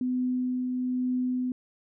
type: tone with tremolo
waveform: sine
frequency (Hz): 252.1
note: B3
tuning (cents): +36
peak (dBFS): -24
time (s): 0.01-1.52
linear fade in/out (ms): 2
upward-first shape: triangle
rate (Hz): 1.1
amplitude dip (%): 30
effects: none